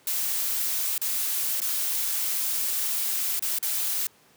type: noise with dropouts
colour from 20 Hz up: blue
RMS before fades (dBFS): -27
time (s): 0.07-4.07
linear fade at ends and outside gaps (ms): 2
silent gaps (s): 0.98-1.015 / 1.603-1.617 / 3.394-3.423 / 3.587-3.627
effects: pink hiss -58 dBFS RMS until 4.36 s + high-pass 150 Hz 12 dB/octave

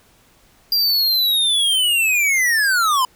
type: linear sweep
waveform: square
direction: down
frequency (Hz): 4804 to 987.8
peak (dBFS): -15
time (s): 0.72-3.05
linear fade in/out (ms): 2
effects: pink hiss -54 dBFS RMS until 3.15 s

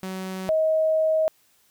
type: tone pair in turn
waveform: sawtooth / sine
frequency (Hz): 188.1 / 632.7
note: F#3 / D#5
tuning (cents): +29 / +29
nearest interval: octave + major sixth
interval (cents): 2100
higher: second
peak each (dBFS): -26 / -18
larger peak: second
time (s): 0.03-0.49 / 0.49-1.28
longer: second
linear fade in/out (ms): 0
effects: white hiss -62 dBFS RMS until 1.7 s

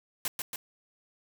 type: noise with echo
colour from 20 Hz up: white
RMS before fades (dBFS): -31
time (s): 0.25-0.28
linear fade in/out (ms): 2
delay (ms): 140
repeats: 2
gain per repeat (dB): -3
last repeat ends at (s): 0.56
effects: none

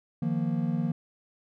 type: chord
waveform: triangle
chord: Eb suspended second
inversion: none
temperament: equal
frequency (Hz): 155.56 / 174.61 / 233.1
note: Eb3 / F3 / Bb3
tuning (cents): 0 / 0 / 0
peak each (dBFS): -28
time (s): 0.22-0.92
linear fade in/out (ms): 5
effects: none

